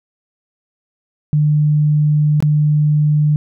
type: tone with dropouts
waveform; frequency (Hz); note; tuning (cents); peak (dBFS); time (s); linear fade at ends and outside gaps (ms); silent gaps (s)
sine; 150; D3; +37; -10; 1.33-3.36; 0; 2.404-2.425
effects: none